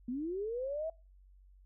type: linear sweep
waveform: sine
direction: up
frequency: 233.1 to 659.3 Hz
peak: -34 dBFS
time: 0.08-0.9 s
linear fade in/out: 5 ms
effects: noise-tail reverb RT60 0.3 s tail -23 dB re dry + added 47 Hz sine -57 dBFS peak until 1.65 s